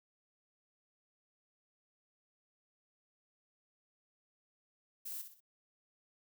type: noise with echo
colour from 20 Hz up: violet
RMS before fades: -43 dBFS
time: 5.05-5.22 s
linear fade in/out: 10 ms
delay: 62 ms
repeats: 3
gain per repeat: -8 dB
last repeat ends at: 5.406 s
effects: none